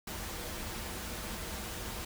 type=noise with comb filter; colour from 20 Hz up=pink; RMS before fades=-40 dBFS; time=0.07-2.05 s; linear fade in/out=5 ms; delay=7.2 ms; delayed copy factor=-0.5; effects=none